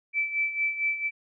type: tone with tremolo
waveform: sine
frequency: 2320 Hz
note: D7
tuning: 22 cents flat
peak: -22 dBFS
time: 0.13-1.11 s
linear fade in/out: 50 ms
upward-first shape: sine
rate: 4.4 Hz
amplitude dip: 70%
effects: none